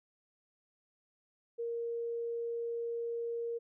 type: tone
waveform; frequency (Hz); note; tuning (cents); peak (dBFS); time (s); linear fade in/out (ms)
sine; 467; A#4; +3; -34; 1.58-3.59; 20
effects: none

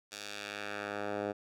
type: tone with band-pass filter sweep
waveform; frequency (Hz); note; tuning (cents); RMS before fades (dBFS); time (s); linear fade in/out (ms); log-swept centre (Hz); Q
10% pulse; 102.7; G#2; -19; -39; 0.11-1.33; 20; 5600 to 570; 0.9
effects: none

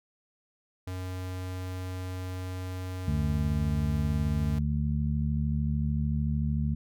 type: tone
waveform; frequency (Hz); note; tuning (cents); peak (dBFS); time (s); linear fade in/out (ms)
square; 92.1; F#2; -7; -34; 0.87-4.59; 5
type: harmonic tone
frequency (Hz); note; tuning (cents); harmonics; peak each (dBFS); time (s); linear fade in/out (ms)
73.42; D2; 0; 1 / 2 / 3; -29 / -29 / -32; 3.07-6.75; 10
effects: none

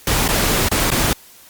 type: noise with dropouts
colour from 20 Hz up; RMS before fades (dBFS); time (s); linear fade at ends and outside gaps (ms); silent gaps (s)
pink; -17; 0.07-1.13; 2; 0.28-0.287 / 0.687-0.714 / 0.904-0.916
effects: white hiss -45 dBFS RMS until 1.49 s + Opus 48 kbps

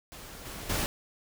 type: noise with level steps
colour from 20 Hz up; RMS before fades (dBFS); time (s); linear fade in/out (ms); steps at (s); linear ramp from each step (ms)
pink; -45 / -41 / -30; 0.12-0.86; 0; 0.45 / 0.69; 10
effects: none

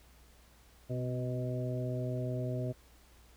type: harmonic tone with a mistuned harmonic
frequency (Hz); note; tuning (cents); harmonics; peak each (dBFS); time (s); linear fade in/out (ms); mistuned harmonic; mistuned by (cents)
125.3; B2; +25; 1 / 2 / 3 / 4 / 5; -34 / -41 / -42 / -45 / -41; 0.89-2.73; 20; 2; +34
effects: added 60 Hz sine -60 dBFS peak until 3.36 s + pink hiss -63 dBFS RMS until 3.36 s

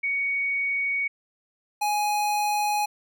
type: tone pair in turn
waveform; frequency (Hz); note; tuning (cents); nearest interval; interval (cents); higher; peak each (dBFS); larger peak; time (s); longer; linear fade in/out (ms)
sine / square; 2237 / 833.8; C#7 / G#5; +15 / +7; octave + perfect fourth; 1708; first; -23; neither; 0.03-1.08 / 1.81-2.86; neither; 10
effects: none

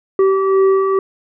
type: tone with frequency modulation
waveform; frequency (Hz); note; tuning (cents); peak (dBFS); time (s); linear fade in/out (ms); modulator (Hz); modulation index
sine; 386.1; G4; -26; -10; 0.19-0.99; 2; 770; 0.64
effects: none

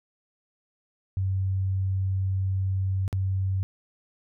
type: tone with dropouts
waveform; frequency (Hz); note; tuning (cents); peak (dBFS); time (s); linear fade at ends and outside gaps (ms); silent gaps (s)
sine; 95.4; G2; -47; -23; 1.17-3.63; 0; 3.079-3.128
effects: none

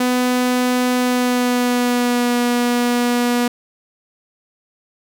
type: tone with pitch glide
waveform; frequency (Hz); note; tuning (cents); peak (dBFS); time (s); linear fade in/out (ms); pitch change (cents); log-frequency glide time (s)
sawtooth; 249.5 to 242.3; B3 to B3; +18 to -33; -11; 0-3.48; 5; -51; 0.96-2.37
effects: none

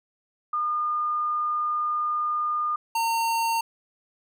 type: tone pair in turn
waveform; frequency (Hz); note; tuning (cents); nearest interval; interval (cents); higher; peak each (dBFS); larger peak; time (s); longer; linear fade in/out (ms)
sine / square; 1215 / 914.4; D#6 / A#5; -42 / -34; perfect fourth; 492; first; -23; neither; 0.53-2.76 / 2.95-3.61; first; 5
effects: none

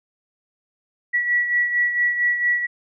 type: beating tone pair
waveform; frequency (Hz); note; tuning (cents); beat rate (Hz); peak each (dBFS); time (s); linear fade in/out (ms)
sine; 1938 / 1942.4; B6 / B6; -33 / -29; 4.4; -18 / -26; 1.13-2.67; 20
effects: none

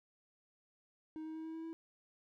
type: tone with pitch steps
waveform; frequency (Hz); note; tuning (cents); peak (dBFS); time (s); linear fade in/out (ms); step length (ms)
triangle; 314 / 316.5 / 319.1 / 321.7 / 324.3 / 327; D#4 / D#4 / D#4 / E4 / E4 / E4; +16 / +30 / +44 / -42 / -28 / -14; -40; 1.16-1.73; 0; 95
effects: none

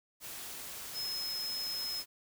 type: tone in noise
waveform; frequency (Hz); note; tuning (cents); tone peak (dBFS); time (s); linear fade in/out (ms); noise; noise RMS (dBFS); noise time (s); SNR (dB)
sine; 5160; E8; -38; -35; 0.93-2.04; 50; white; -44; 0.2-2.06; +6
effects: none

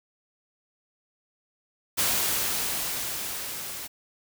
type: noise with level ramp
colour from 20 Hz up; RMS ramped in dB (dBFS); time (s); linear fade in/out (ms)
white; -24 to -37; 1.97-3.88; 20
effects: none

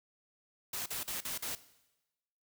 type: noise bursts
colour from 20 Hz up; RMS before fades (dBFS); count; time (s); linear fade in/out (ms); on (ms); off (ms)
white; -38; 5; 0.73-1.552; 5; 130; 43
effects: noise-tail reverb RT60 1.0 s tail -17 dB re dry

